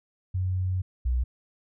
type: tone pair in turn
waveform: sine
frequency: 92.5 / 61.74 Hz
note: F#2 / B1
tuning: 0 / 0 cents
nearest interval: perfect fifth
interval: 700 cents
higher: first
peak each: -24 / -22 dBFS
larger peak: second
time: 0.34-0.82 / 1.05-1.24 s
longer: first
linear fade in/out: 10 ms
effects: none